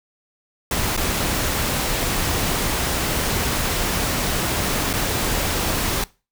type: noise with dropouts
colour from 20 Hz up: pink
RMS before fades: -22 dBFS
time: 0.71-6.04 s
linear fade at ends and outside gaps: 2 ms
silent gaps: 0.966-0.975 / 4.931-4.936 s
effects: noise-tail reverb RT60 0.3 s tail -21 dB re dry